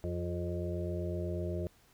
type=harmonic tone with a mistuned harmonic; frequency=87.9 Hz; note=F2; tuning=12 cents sharp; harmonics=1 / 2 / 4 / 5 / 6 / 7; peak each=-36 / -40 / -39 / -46 / -47 / -42 dBFS; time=0.04-1.67 s; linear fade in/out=0 ms; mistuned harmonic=5; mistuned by=-34 cents; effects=pink hiss -65 dBFS RMS until 1.93 s

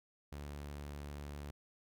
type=tone; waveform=sawtooth; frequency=72.4 Hz; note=D2; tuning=24 cents flat; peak=-40 dBFS; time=0.32-1.51 s; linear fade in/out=5 ms; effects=none

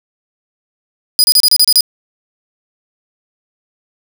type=tone bursts; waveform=sawtooth; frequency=4944 Hz; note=D#8; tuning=12 cents flat; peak=-3 dBFS; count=8; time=1.19-1.807 s; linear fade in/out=0 ms; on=50 ms; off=31 ms; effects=none

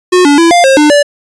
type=tone with pitch steps; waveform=square; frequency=362.9 / 287.3 / 334.7 / 699 / 535 / 299.4 / 580 Hz; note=F#4 / D4 / E4 / F5 / C5 / D4 / D5; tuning=-34 / -38 / +26 / +1 / +38 / +33 / -22 cents; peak=-4 dBFS; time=0.12-1.03 s; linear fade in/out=10 ms; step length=130 ms; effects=resampled to 22050 Hz

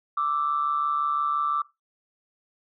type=tone pair together; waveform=sine; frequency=1172.7 / 1318.5 Hz; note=D6 / E6; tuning=-3 / 0 cents; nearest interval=major second; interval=203 cents; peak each=-23 / -28 dBFS; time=0.17-1.62 s; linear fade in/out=5 ms; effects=noise-tail reverb RT60 0.2 s tail -18 dB re dry + tanh soft clip ceiling -15 dBFS

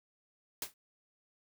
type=noise with exponential decay; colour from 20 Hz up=white; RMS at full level=-33 dBFS; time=0.62-0.74 s; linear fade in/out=2 ms; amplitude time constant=24 ms; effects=none

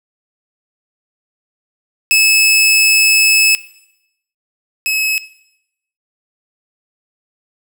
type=tone pair in turn; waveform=sawtooth; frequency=2600 / 2576 Hz; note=E7 / E7; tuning=-24 / -41 cents; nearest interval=unison; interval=17 cents; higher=first; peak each=-5 / -11 dBFS; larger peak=first; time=2.11-3.55 / 4.86-5.18 s; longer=first; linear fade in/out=0 ms; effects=noise-tail reverb RT60 0.8 s tail -17 dB re dry

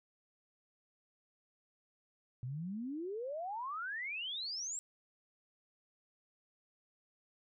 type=exponential sweep; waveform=sine; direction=up; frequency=118.9 to 7800 Hz; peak=-38 dBFS; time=2.43-4.79 s; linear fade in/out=0 ms; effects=none

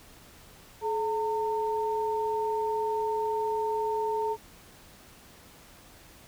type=tone pair together; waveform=sine; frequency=429 / 909 Hz; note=A4 / A#5; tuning=-44 / -44 cents; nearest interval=octave + minor second; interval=1300 cents; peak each=-29 / -29 dBFS; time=0.81-4.37 s; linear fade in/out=50 ms; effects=pink hiss -53 dBFS RMS until 6.27 s

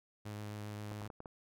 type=tone with vibrato; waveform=sawtooth; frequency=104.9 Hz; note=G#2; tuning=18 cents sharp; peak=-38 dBFS; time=0.25-1.08 s; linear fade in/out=10 ms; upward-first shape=triangle; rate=7.5 Hz; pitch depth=15 cents each way
type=clicks; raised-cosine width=1 ms; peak=-32 dBFS; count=6; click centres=0.918 / 1.018 / 1.056 / 1.102 / 1.204 / 1.258 s
effects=none

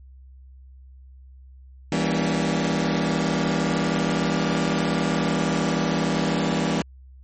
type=chord; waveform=sawtooth; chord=E diminished seventh; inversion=none; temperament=just; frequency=164.81 / 197.78 / 237.3 / 284.8 Hz; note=E3 / G3 / Bb3 / Db4; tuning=0 / +16 / +31 / +47 cents; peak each=-21 / -22 / -23 / -24 dBFS; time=1.92-6.82 s; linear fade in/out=2 ms; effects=added 65 Hz sine -43 dBFS peak until 7.23 s + MP3 32 kbps

